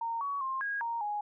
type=tone with pitch steps; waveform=sine; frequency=921 / 1125 / 1059 / 1639 / 930 / 831 Hz; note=A#5 / C#6 / C6 / G#6 / A#5 / G#5; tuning=-21 / +25 / +21 / -23 / -4 / +1 cents; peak=-31 dBFS; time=0.01-1.21 s; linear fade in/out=5 ms; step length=200 ms; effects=none